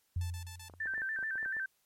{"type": "tone with exponential decay", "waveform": "sine", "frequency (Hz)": 87.31, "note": "F2", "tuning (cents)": 0, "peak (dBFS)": -29, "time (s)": [0.16, 1.04], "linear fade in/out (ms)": 5, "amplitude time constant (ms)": 190}
{"type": "tone bursts", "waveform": "5% pulse", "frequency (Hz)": 878, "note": "A5", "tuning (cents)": -4, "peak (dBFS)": -36, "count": 4, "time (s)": [0.21, 0.686], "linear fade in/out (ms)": 2, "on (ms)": 92, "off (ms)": 36}
{"type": "clicks", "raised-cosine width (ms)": 1, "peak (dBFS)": -38, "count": 12, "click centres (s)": [0.698, 0.738, 0.858, 0.938, 0.979, 1.019, 1.189, 1.228, 1.356, 1.429, 1.46, 1.567]}
{"type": "tone with vibrato", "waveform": "sine", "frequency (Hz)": 1661.2, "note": "G#6", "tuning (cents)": 0, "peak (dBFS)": -33, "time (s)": [0.8, 1.66], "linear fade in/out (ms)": 5, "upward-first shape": "square", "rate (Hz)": 6.9, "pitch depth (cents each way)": 110}
{"effects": ["white hiss -74 dBFS RMS until 1.85 s", "MP3 64 kbps"]}